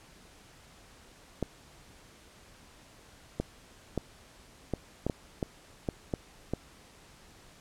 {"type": "clicks", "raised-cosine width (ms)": 2, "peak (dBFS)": -16, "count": 10, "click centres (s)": [1.427, 3.4, 3.977, 4.737, 5.066, 5.098, 5.428, 5.888, 6.138, 6.536], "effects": ["pink hiss -56 dBFS RMS until 7.6 s", "low-pass 10000 Hz 12 dB/octave"]}